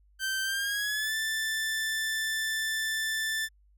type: tone with pitch glide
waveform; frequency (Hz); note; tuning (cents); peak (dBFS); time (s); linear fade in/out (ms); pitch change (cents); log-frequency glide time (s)
sawtooth; 1555 to 1765.7; G6 to A6; -14 to +6; -25; 0.19-3.49; 50; +220; 0.43-1.15
effects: added 50 Hz sine -59 dBFS peak until 3.77 s